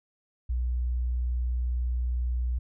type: tone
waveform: sine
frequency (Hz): 61.1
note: B1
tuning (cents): -18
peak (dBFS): -25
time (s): 0.49-2.59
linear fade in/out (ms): 10
effects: none